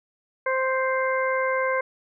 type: harmonic tone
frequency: 523.3 Hz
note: C5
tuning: in tune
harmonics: 1 / 2 / 3 / 4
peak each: -24 / -27 / -29 / -30 dBFS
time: 0.46-1.81 s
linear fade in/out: 5 ms
effects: none